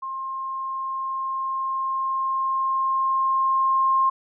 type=tone with level ramp; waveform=sine; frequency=1063 Hz; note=C6; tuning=27 cents sharp; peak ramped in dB=-28 to -16 dBFS; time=0.02-4.1 s; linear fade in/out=10 ms; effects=none